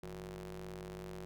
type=ring-modulated tone; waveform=sawtooth; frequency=98.3 Hz; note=G2; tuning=5 cents sharp; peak=-37 dBFS; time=0.03-1.25 s; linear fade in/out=0 ms; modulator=267 Hz; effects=none